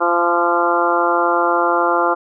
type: harmonic tone with a mistuned harmonic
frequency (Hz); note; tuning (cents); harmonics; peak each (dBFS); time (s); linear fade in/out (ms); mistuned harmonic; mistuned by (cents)
172.7; F3; -19; 2 / 3 / 4 / 5 / 6 / 7 / 8; -21 / -21 / -21 / -21 / -21 / -21 / -21; 0-2.15; 20; 7; -16
effects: none